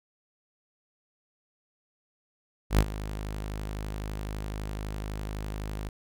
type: tone with ADSR envelope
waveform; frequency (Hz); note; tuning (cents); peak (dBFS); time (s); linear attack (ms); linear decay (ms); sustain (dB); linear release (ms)
sawtooth; 51.91; G#1; 0; -13; 2.7-5.89; 88; 58; -16; 5
effects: none